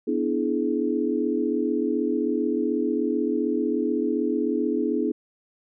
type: chord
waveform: sine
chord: E dominant seventh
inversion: second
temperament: equal with one note detuned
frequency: 246.9 / 293.7 / 329.6 / 424 Hz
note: B3 / D4 / E4 / G#4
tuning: 0 / 0 / 0 / +36 cents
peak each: -27 dBFS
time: 0.07-5.12 s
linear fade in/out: 10 ms
effects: none